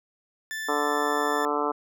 40% pulse tone, 1760 Hz, A6, in tune, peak -30 dBFS, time 0.51-1.45 s, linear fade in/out 0 ms
harmonic tone, 146.8 Hz, D3, in tune, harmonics 2 / 3 / 4 / 5 / 6 / 7 / 8 / 9, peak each -32 / -29 / -34 / -33 / -32 / -31 / -32 / -32 dBFS, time 0.68-1.72 s, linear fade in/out 10 ms
effects none

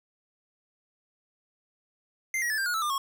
square tone with pitch steps, 2089 / 1904.6 / 1736.5 / 1583.2 / 1443.4 / 1316 / 1199.8 / 1093.9 Hz, C7 / A#6 / A6 / G6 / F#6 / E6 / D6 / C#6, -3 / +37 / -23 / +17 / -43 / -3 / +37 / -23 cents, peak -27 dBFS, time 2.34-2.98 s, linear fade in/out 2 ms, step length 80 ms, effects none

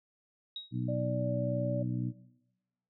sine tone with exponential decay, 3799 Hz, A#7, 32 cents sharp, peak -35 dBFS, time 0.56-0.79 s, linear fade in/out 2 ms, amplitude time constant 49 ms
harmonic tone, 61.74 Hz, B1, in tune, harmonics 2 / 3 / 4 / 5, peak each -33 / -37 / -39 / -41 dBFS, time 0.71-2.13 s, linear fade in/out 50 ms
sine tone with pitch glide, 589 to 577.5 Hz, D5 to D5, +5 to -29 cents, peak -33 dBFS, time 0.88-1.83 s, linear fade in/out 10 ms, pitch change -34 cents, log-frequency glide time 0.99-1.33 s
effects noise-tail reverb RT60 1.0 s tail -19 dB re dry

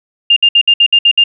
sine tone bursts, 2806 Hz, F7, 8 cents sharp, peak -4 dBFS, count 8, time 0.3-1.239 s, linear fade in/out 5 ms, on 64 ms, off 61 ms, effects none

